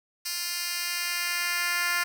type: tone with high-pass filter sweep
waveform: 10% pulse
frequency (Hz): 349.7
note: F4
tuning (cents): +2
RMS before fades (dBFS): -29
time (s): 0.25-2.04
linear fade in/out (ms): 10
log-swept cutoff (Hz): 4200 to 1600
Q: 1.1
effects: none